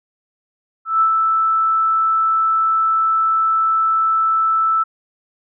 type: tone with ADSR envelope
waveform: sine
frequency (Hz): 1318.5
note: E6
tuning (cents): 0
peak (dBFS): -10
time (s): 0.85-4.84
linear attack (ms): 160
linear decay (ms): 83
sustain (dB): -3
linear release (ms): 16
effects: none